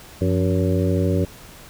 harmonic tone with a mistuned harmonic, 93.4 Hz, F#2, 17 cents sharp, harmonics 1 / 2 / 3 / 4 / 5 / 6, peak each -20 / -23 / -25 / -26 / -27 / -28 dBFS, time 0.21-1.25 s, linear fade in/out 5 ms, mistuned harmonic 2, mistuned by -110 cents, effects pink hiss -43 dBFS RMS until 1.69 s

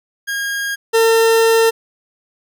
40% pulse tone pair in turn, 1628 / 453 Hz, G#6 / A#4, -35 / -50 cents, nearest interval octave + minor seventh, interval 2215 cents, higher first, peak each -18 / -9 dBFS, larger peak second, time 0.27-0.76 / 0.93-1.71 s, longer second, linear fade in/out 20 ms, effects none

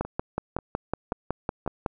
two click trains, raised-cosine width 1 ms, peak -21 / -12 dBFS, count 4 / 11, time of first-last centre 0.05-1.663 / 0.01-1.862 s, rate 1.86 / 5.4 Hz, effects none

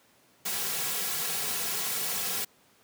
white noise with comb filter, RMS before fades -31 dBFS, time 0.45-2.45 s, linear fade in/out 10 ms, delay 3.3 ms, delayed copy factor -1, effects pink hiss -62 dBFS RMS until 2.83 s + high-pass 150 Hz 12 dB/octave

